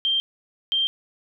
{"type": "tone pair in turn", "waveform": "sine", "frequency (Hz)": [3165, 3165], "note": ["G7", "G7"], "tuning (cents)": [16, 16], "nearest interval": "unison", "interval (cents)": 0, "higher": "neither", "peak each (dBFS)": -19, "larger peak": "neither", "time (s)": [[0.05, 0.2], [0.72, 0.87]], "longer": "neither", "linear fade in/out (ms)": 0, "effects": []}